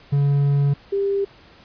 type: tone pair in turn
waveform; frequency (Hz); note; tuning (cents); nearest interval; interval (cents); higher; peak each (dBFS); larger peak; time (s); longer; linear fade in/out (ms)
triangle / sine; 141.7 / 397; C#3 / G4; +38 / +22; octave + tritone; 1784; second; -13 / -18; first; 0.12-0.74 / 0.92-1.25; first; 10
effects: pink hiss -49 dBFS RMS until 1.64 s + resampled to 11025 Hz